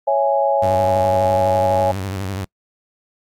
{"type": "chord", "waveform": "sine", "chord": "C# minor", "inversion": "none", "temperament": "equal with one note detuned", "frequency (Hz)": [554.4, 662.3, 830.6], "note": ["C#5", "E5", "G#5"], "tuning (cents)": [0, 8, 0], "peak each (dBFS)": [-17, -20, -18], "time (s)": [0.07, 1.92], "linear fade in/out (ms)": 10}
{"type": "tone with vibrato", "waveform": "sawtooth", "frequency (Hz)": 96.2, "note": "G2", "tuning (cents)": -32, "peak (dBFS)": -19, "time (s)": [0.62, 2.45], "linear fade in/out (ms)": 10, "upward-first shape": "square", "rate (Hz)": 12, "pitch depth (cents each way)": 66}
{"effects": ["noise-tail reverb RT60 0.1 s tail -26 dB re dry", "Opus 32 kbps"]}